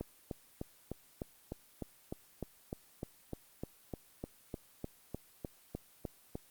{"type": "click train", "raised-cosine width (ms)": 2, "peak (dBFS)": -25, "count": 22, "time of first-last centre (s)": [0.01, 6.354], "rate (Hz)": 3.31, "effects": ["white hiss -63 dBFS RMS until 6.5 s", "Opus 24 kbps"]}